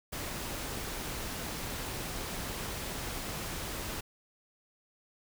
pink noise, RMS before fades -38 dBFS, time 0.12-4.01 s, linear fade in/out 10 ms, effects none

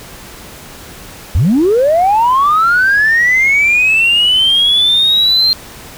sine linear sweep, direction up, 63.7 to 4186 Hz, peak -6 dBFS, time 1.35-5.53 s, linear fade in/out 0 ms, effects tanh soft clip ceiling -4 dBFS + pink hiss -33 dBFS RMS until 5.97 s

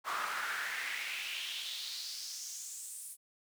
brown noise with high-pass filter sweep, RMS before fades -40 dBFS, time 0.04-3.17 s, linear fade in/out 50 ms, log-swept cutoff 1100 to 9900 Hz, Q 3.6, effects none

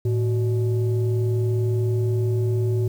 sine tone pair together, 110.86 / 372.9 Hz, A2 / F#4, +13 / +14 cents, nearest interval octave + major sixth, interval 2101 cents, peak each -18 / -24 dBFS, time 0.05-2.88 s, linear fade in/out 5 ms, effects tanh soft clip ceiling -15 dBFS + 8-bit

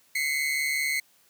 40% pulse tone pair together, 2047 / 2192 Hz, C7 / C#7, -38 / -20 cents, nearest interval minor second, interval 118 cents, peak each -27 dBFS, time 0.15-1 s, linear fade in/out 5 ms, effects white hiss -62 dBFS RMS until 1.29 s + high-pass 80 Hz 12 dB/octave

